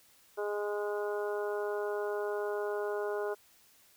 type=harmonic tone; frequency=206.8 Hz; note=G#3; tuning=7 cents flat; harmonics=2 / 3 / 4 / 5 / 6 / 7; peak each=-33 / -39 / -43 / -45 / -48 / -44 dBFS; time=0.37-3.35 s; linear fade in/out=20 ms; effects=white hiss -63 dBFS RMS until 3.96 s